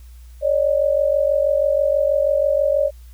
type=tone pair together; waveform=sine; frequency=557 / 603.2 Hz; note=C#5 / D5; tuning=+8 / +46 cents; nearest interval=minor second; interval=138 cents; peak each=-17 / -18 dBFS; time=0.41-2.91 s; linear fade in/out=50 ms; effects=added 60 Hz sine -38 dBFS peak until 3.13 s + white hiss -56 dBFS RMS until 3.13 s